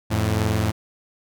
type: tone pair together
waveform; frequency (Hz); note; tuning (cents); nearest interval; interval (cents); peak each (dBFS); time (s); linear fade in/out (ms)
sawtooth; 86.57 / 108.6; F2 / A2; -15 / -22; major third; 393; -20 / -17; 0.1-0.72; 20
effects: none